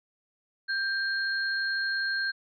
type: tone pair together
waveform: sine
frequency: 1583 / 4246 Hz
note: G6 / C8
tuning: +17 / +25 cents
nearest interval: octave + perfect fourth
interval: 1708 cents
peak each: -27 / -34 dBFS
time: 0.68-2.32 s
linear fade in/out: 20 ms
effects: none